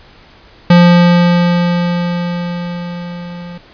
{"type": "tone with level ramp", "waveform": "square", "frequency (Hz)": 174.61, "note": "F3", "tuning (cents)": 0, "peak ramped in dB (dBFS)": [-3, -27], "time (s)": [0.7, 3.58], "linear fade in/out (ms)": 5, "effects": ["pink hiss -42 dBFS RMS until 3.73 s", "resampled to 11025 Hz"]}